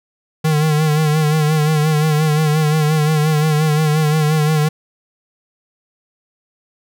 square tone with vibrato, 153.5 Hz, D#3, 23 cents flat, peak -13 dBFS, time 0.44-4.69 s, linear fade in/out 10 ms, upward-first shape sine, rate 5.7 Hz, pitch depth 51 cents each way, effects none

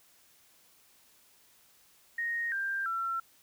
sine tone with pitch steps, 1864.7 / 1586.2 / 1349.4 Hz, A#6 / G6 / E6, 0 / +20 / +40 cents, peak -30 dBFS, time 2.18-3.2 s, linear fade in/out 5 ms, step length 340 ms, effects white hiss -63 dBFS RMS until 3.42 s

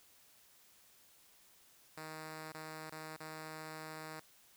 5% pulse tone with dropouts, 157 Hz, D#3, 16 cents sharp, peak -34 dBFS, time 1.97-4.2 s, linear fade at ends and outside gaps 5 ms, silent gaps 2.521-2.543 / 2.9-2.92 / 3.165-3.202 s, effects white hiss -65 dBFS RMS until 4.56 s

